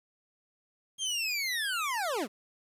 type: linear sweep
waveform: 25% pulse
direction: down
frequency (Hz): 3250 to 172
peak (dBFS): -26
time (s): 0.98-2.28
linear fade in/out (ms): 50
effects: resampled to 32000 Hz + 10-bit